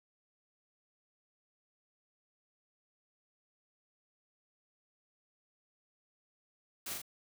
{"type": "noise with echo", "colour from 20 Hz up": "white", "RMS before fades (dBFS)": -41, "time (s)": [6.86, 6.94], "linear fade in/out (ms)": 5, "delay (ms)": 39, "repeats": 2, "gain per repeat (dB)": -2, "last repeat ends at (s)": 7.018, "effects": []}